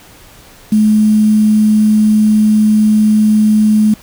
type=tone with quantisation; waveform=sine; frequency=213.9 Hz; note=A3; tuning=49 cents flat; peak=-6 dBFS; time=0.72-3.94 s; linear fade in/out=5 ms; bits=5; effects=pink hiss -40 dBFS RMS until 4.02 s